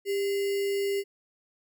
sine tone with sample-and-hold, 398.1 Hz, G4, 27 cents sharp, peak -25 dBFS, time 0.05-1.04 s, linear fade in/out 50 ms, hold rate 2450 Hz, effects none

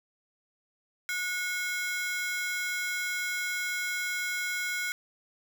40% pulse ring-modulated tone, 1816 Hz, A#6, 46 cents flat, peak -26 dBFS, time 1.09-4.92 s, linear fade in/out 0 ms, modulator 359 Hz, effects none

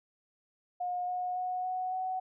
sine tone with pitch steps, 718 / 725.1 / 732.2 / 739.5 / 746.8 Hz, F5 / F#5 / F#5 / F#5 / F#5, +48 / -35 / -18 / -1 / +16 cents, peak -31 dBFS, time 0.8-2.2 s, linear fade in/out 10 ms, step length 280 ms, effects none

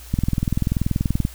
click train, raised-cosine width 5 ms, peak -7 dBFS, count 24, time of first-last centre 0.14-1.251 s, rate 20.7 Hz, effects added 60 Hz sine -39 dBFS peak until 1.34 s + white hiss -44 dBFS RMS until 1.34 s

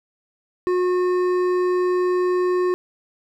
sine tone with hard clipping, 362 Hz, F#4, 38 cents flat, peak -19 dBFS, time 0.67-2.74 s, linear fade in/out 0 ms, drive 9 dB, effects none

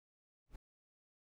brown noise with exponential growth, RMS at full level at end -45 dBFS, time 0.46-0.56 s, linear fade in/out 5 ms, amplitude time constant 20 ms, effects none

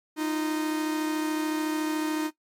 45% pulse tone pair together, 309.4 / 343.2 Hz, D#4 / F4, -10 / -30 cents, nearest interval major second, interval 180 cents, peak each -26 / -35 dBFS, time 0.16-2.31 s, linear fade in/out 50 ms, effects noise-tail reverb RT60 0.1 s tail -18 dB re dry + MP3 64 kbps

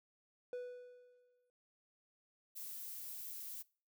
triangle tone with exponential decay, 493.9 Hz, B4, in tune, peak -37 dBFS, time 0.53-1.5 s, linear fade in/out 1 ms, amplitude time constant 210 ms
violet noise, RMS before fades -47 dBFS, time 2.55-3.63 s, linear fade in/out 20 ms
effects noise-tail reverb RT60 0.4 s tail -23 dB re dry

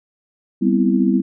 sine chord, C major seventh, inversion second, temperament equal, 196 / 246.9 / 261.6 / 329.6 Hz, G3 / B3 / C4 / E4, 0 / 0 / 0 / 0 cents, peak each -17 / -18 / -20 / -20 dBFS, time 0.61-1.22 s, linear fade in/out 20 ms, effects none

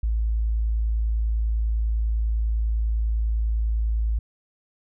sine tone, 55 Hz, A1, in tune, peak -20 dBFS, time 0.03-4.19 s, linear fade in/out 5 ms, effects none

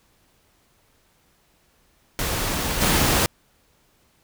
pink noise with level steps, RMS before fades -25 / -19 dBFS, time 2.19-3.26 s, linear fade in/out 0 ms, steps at 2.8 s, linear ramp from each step 20 ms, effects pink hiss -62 dBFS RMS until 4.23 s

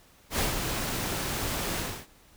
pink noise with ADSR envelope, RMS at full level -26 dBFS, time 0.3-2.07 s, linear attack 91 ms, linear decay 130 ms, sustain -5 dB, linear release 280 ms, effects pink hiss -58 dBFS RMS until 2.36 s

